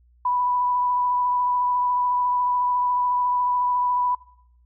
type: tone with vibrato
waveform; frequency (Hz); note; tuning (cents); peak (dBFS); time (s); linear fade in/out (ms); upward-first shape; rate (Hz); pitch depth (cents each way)
sine; 987.8; B5; 0; -19; 0.25-4.15; 5; triangle; 14; 15
effects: noise-tail reverb RT60 0.7 s tail -21 dB re dry + added 60 Hz sine -54 dBFS peak until 4.65 s